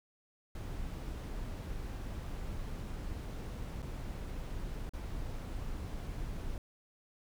brown noise with dropouts, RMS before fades -40 dBFS, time 0.55-6.58 s, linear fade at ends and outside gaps 2 ms, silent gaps 3.821-3.826 / 4.894-4.935 s, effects none

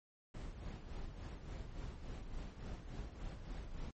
brown noise with tremolo, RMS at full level -44 dBFS, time 0.34-3.91 s, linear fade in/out 5 ms, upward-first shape sine, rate 3.5 Hz, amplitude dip 55%, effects MP3 32 kbps

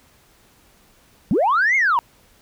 sine linear two-way sweep, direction up then down, 154.6 to 2195 to 896 Hz, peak -13 dBFS, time 1.31-1.99 s, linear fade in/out 0 ms, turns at 1.76 s, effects tanh soft clip ceiling -11 dBFS + pink hiss -55 dBFS RMS until 2.41 s

